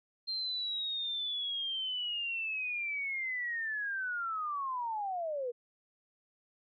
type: linear sweep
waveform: sine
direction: down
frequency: 4186 to 466.2 Hz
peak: -33 dBFS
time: 0.27-5.52 s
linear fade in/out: 20 ms
effects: none